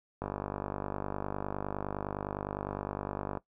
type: click train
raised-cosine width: 1 ms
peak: -20 dBFS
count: 158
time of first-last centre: 0.22-3.373 s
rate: 49.8 Hz
effects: noise-tail reverb RT60 0.1 s tail -18 dB re dry